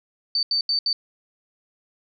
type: tone bursts at uneven times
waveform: sine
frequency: 4571 Hz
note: D8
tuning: 48 cents flat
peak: -19 dBFS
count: 4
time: 0.35-0.43 / 0.51-0.61 / 0.69-0.79 / 0.86-0.93 s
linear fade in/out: 2 ms
effects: none